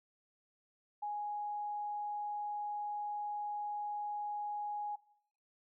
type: tone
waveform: sine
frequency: 830.6 Hz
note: G#5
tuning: in tune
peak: -36 dBFS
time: 1.02-4.96 s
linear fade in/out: 10 ms
effects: noise-tail reverb RT60 0.7 s tail -21 dB re dry